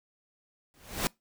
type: noise with exponential growth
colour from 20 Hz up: pink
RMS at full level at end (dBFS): -25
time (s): 0.74-1.07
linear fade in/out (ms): 0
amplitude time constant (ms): 70
effects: noise-tail reverb RT60 0.2 s tail -25 dB re dry